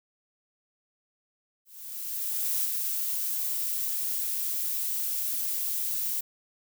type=noise with ADSR envelope; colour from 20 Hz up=violet; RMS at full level=-27 dBFS; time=1.65-6.21 s; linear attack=1000 ms; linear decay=6 ms; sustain=-3 dB; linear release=8 ms; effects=none